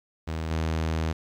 sawtooth tone with level steps, 80.1 Hz, E2, 49 cents flat, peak -25 / -21 dBFS, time 0.27-1.13 s, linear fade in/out 10 ms, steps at 0.51 s, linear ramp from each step 2 ms, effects low-pass 6000 Hz 12 dB/octave + 10-bit

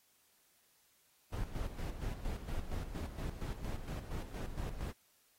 brown noise with tremolo, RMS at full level -38 dBFS, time 1.32-4.92 s, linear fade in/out 10 ms, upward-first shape square, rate 4.3 Hz, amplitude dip 60%, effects white hiss -71 dBFS RMS until 5.38 s + AAC 48 kbps

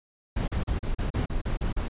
brown noise bursts, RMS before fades -27 dBFS, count 10, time 0.36-1.884 s, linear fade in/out 10 ms, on 120 ms, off 36 ms, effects resampled to 8000 Hz

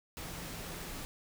sine tone in noise, 170.5 Hz, F3, 41 cents flat, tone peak -50 dBFS, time 0.26-0.96 s, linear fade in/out 0 ms, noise pink, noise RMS -43 dBFS, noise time 0.17-1.05 s, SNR -10 dB, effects none

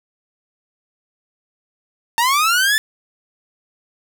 sawtooth linear sweep, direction up, 898 to 1768 Hz, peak -10 dBFS, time 2.18-2.78 s, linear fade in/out 0 ms, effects 8-bit

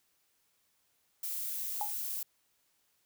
violet noise, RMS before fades -37 dBFS, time 1.23-2.23 s, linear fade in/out 5 ms
sine tone with exponential decay, 830.6 Hz, G#5, in tune, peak -29 dBFS, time 1.81-1.95 s, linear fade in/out 1 ms, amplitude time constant 29 ms
effects white hiss -74 dBFS RMS until 3.05 s

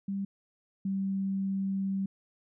sine tone pair in turn, 197 / 194.06 Hz, G3 / G3, +9 / -17 cents, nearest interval unison, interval 26 cents, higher first, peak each -30 / -28 dBFS, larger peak second, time 0.08-0.25 / 0.85-2.06 s, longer second, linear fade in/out 5 ms, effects none

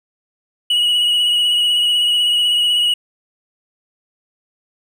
triangle tone with vibrato, 2916 Hz, F#7, 26 cents flat, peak -11 dBFS, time 0.7-2.94 s, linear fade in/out 5 ms, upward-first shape sine, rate 16 Hz, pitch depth 27 cents each way, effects none

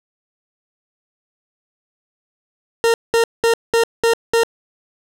40% pulse tone bursts, 460.7 Hz, A#4, 20 cents flat, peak -11 dBFS, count 6, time 2.84-4.434 s, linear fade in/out 0 ms, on 99 ms, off 200 ms, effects low-pass 11000 Hz 12 dB/octave + 8-bit

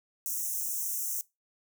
white high-pass noise, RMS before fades -33 dBFS, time 0.26-1.21 s, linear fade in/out 0 ms, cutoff 5700 Hz, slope 96 dB/octave, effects noise-tail reverb RT60 0.2 s tail -20 dB re dry

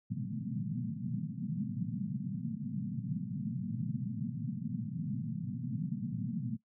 white band-pass noise, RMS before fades -37 dBFS, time 0.1-6.57 s, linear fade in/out 20 ms, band 110 to 240 Hz, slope 96 dB/octave, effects noise-tail reverb RT60 0.1 s tail -19 dB re dry

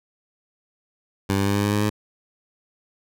15% pulse tone with pitch steps, 98 / 99.2 / 100.41 / 101.63 / 102.87 / 104.13 / 105.4 Hz, G2 / G2 / G2 / G#2 / G#2 / G#2 / G#2, 0 / +21 / +42 / -37 / -16 / +5 / +26 cents, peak -13 dBFS, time 1.29-1.899 s, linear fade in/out 10 ms, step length 87 ms, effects none

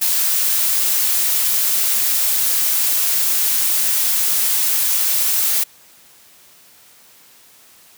blue noise, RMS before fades -17 dBFS, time 0.01-5.64 s, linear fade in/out 10 ms, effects white hiss -48 dBFS RMS until 7.97 s + high-pass 80 Hz 12 dB/octave

